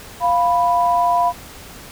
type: tone pair together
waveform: sine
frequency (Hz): 698.5 / 987.8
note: F5 / B5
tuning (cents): 0 / 0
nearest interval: tritone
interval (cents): 600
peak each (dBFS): -16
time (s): 0.2-1.33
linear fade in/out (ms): 50
effects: pink hiss -38 dBFS RMS until 1.91 s